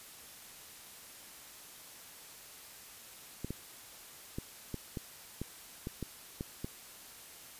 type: clicks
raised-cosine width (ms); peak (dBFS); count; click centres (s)
3; -24; 10; 3.446 / 3.506 / 4.385 / 4.743 / 4.972 / 5.416 / 5.871 / 6.027 / 6.409 / 6.645
effects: white hiss -52 dBFS RMS until 7.59 s + resampled to 32000 Hz